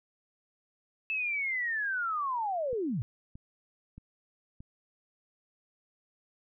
sine linear sweep, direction down, 2637 to 98 Hz, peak -29 dBFS, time 1.1-3.02 s, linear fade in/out 0 ms
click train, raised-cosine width 5 ms, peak -34 dBFS, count 4, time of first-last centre 2.73-4.605 s, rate 1.6 Hz
effects none

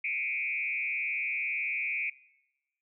sine tone with frequency modulation, 2340 Hz, D7, 7 cents flat, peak -29 dBFS, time 0.04-2.1 s, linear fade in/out 5 ms, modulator 138 Hz, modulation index 1.3, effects noise-tail reverb RT60 1.0 s tail -23 dB re dry

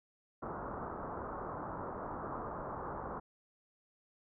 white low-pass noise, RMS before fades -42 dBFS, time 0.42-3.2 s, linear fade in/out 10 ms, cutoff 1300 Hz, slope 48 dB/octave, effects none

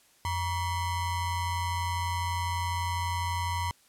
square ring-modulated tone, 522 Hz, C5, 4 cents flat, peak -26 dBFS, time 0.25-3.71 s, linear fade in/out 0 ms, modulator 434 Hz, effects white hiss -62 dBFS RMS until 3.88 s + low-pass 12000 Hz 12 dB/octave

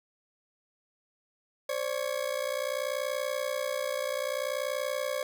40% pulse ring-modulated tone, 554.4 Hz, C#5, in tune, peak -26 dBFS, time 1.69-5.23 s, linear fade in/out 2 ms, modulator 30.3 Hz, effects 9-bit

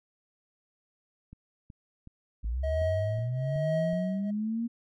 click train, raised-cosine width 5 ms, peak -34 dBFS, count 8, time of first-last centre 1.33-3.932 s, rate 2.69 Hz
sine linear sweep, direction up, 51.91 to 236.4 Hz, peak -28 dBFS, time 2.43-4.68 s, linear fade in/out 20 ms
triangle tone with tremolo, 636 Hz, D#5, 38 cents sharp, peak -24 dBFS, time 2.63-4.31 s, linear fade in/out 10 ms, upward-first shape triangle, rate 1.1 Hz, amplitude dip 95%
effects none

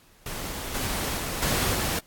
pink noise with level steps, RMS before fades -34 / -29 / -31 / -25 / -27 dBFS, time 0.26-1.99 s, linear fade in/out 2 ms, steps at 0.74 / 1.17 / 1.42 / 1.74 s, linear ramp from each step 5 ms, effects pink hiss -57 dBFS RMS until 2.06 s + AAC 64 kbps

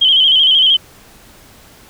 sine tone with vibrato, 3136 Hz, G7, in tune, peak -7 dBFS, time 0.01-0.77 s, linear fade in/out 10 ms, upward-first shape square, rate 13 Hz, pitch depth 51 cents each way, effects pink hiss -43 dBFS RMS until 1.89 s

